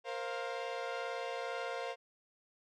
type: chord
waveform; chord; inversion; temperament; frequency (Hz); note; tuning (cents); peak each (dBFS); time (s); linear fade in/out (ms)
sawtooth; Bb suspended second; none; equal with one note detuned; 466.2 / 528.4 / 698.5; Bb4 / C5 / F5; 0 / +17 / 0; -38 / -37 / -38; 0.04-1.96; 50
effects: low-pass 4000 Hz 12 dB/octave